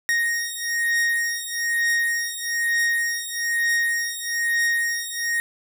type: beating tone pair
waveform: 45% pulse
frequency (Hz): 1864.7 / 1865.8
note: A#6 / A#6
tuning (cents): 0 / +1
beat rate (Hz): 1.1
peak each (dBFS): -24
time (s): 0.09-5.4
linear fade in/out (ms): 0
effects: none